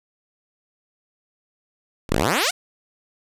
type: exponential sweep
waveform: 5% pulse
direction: up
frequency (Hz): 30.33 to 793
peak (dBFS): -7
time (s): 2.09-2.51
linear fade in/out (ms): 10
effects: resampled to 32000 Hz + 8-bit